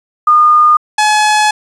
sine / sawtooth tone pair in turn, 1219 / 849.6 Hz, D#6 / G#5, -36 / +39 cents, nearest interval tritone, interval 625 cents, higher first, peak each -4 dBFS, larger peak neither, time 0.27-0.77 / 0.98-1.51 s, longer second, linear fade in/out 5 ms, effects resampled to 22050 Hz + 7-bit

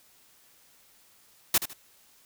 white noise with echo, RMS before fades -21 dBFS, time 1.54-1.58 s, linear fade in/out 5 ms, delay 77 ms, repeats 2, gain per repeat -11 dB, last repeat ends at 1.734 s, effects white hiss -60 dBFS RMS until 2.25 s

